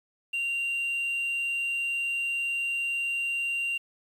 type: tone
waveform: sine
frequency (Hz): 2769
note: F7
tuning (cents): -15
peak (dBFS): -24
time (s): 0.33-3.78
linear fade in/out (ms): 10
effects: tanh soft clip ceiling -26 dBFS + 9-bit